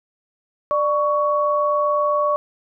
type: tone pair together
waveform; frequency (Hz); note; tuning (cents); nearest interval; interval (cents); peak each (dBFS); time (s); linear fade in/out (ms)
sine; 593 / 1118.1; D5 / C#6; +17 / +15; major seventh; 1098; -19; 0.71-2.36; 0
effects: none